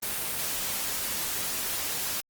white noise, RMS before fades -31 dBFS, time 0.02-2.21 s, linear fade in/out 10 ms, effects Opus 24 kbps

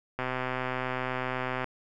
click train, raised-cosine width 0.5 ms, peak -16 dBFS, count 187, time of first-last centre 0.19-1.643 s, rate 128 Hz, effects none

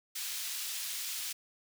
pink high-pass noise, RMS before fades -38 dBFS, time 0.15-1.33 s, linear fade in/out 10 ms, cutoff 3200 Hz, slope 12 dB/octave, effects none

